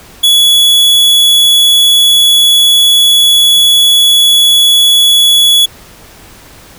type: tone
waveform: 45% pulse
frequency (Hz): 3389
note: G#7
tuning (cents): +34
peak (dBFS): -4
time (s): 0.23-5.66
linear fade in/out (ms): 10
effects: pink hiss -36 dBFS RMS until 6.78 s